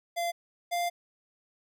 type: tone pair in turn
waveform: square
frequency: 688 / 696.8 Hz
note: F5 / F5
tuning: -26 / -4 cents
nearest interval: unison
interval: 22 cents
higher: second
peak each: -29 / -28 dBFS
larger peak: second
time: 0.16-0.32 / 0.71-0.9 s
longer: second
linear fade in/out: 20 ms
effects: none